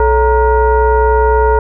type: tone with frequency modulation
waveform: sine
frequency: 435.1 Hz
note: A4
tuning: 19 cents flat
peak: -7 dBFS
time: 0-1.59 s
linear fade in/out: 2 ms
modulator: 497 Hz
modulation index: 1.3
effects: none